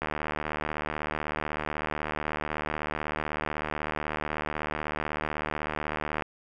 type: click train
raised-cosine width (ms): 0.5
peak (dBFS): -15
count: 473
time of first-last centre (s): 0.02-6.222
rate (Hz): 76.1
effects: none